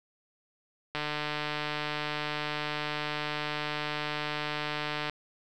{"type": "click train", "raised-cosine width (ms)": 0.3, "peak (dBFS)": -16, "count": 623, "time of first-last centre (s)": [0.95, 5.097], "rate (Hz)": 150, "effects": []}